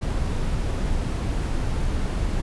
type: noise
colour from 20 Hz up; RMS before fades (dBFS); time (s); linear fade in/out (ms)
brown; -24; 0.01-2.42; 20
effects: resampled to 24000 Hz